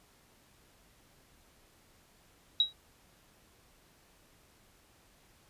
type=tone with exponential decay; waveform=sine; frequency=3851 Hz; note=B7; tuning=44 cents flat; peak=-19 dBFS; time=2.6-2.73 s; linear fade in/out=2 ms; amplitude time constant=28 ms; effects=pink hiss -64 dBFS RMS until 5.49 s + resampled to 32000 Hz